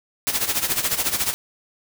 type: noise with tremolo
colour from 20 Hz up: white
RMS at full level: -20 dBFS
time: 0.27-1.34 s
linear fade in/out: 0 ms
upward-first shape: sine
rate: 14 Hz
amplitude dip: 75%
effects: none